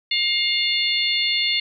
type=harmonic tone with a mistuned harmonic; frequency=708 Hz; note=F5; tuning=23 cents sharp; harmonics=3 / 4 / 5 / 6; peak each=-24 / -24 / -24 / -24 dBFS; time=0.11-1.6 s; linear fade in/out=5 ms; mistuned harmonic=6; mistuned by=+30 cents; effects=none